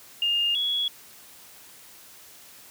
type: tone pair in turn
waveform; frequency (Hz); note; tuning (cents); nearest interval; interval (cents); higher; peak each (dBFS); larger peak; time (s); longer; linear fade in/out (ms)
sine; 2823 / 3357; F7 / G#7; +18 / +18; minor third; 300; second; -21 / -23; first; 0.22-0.55 / 0.55-0.88; neither; 2
effects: white hiss -49 dBFS RMS until 2.7 s + high-pass 60 Hz 12 dB/octave